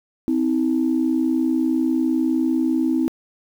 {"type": "tone pair together", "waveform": "sine", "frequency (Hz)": [259.7, 319.7], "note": ["C4", "D#4"], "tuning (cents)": [-13, 47], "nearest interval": "major third", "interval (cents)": 360, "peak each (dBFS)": -19, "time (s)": [0.28, 3.08], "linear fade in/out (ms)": 0, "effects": ["tanh soft clip ceiling -10 dBFS", "8-bit"]}